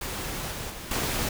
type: noise with level steps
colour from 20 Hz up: pink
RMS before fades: -33 / -35 / -39 / -28 dBFS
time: 0.01-1.29 s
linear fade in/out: 5 ms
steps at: 0.52 / 0.7 / 0.91 s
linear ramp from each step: 2 ms
effects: none